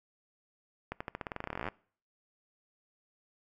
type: accelerating click train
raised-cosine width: 0.5 ms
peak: -21 dBFS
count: 23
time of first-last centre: 0.92-1.686 s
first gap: 85 ms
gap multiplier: 0.9
effects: noise-tail reverb RT60 0.5 s tail -23 dB re dry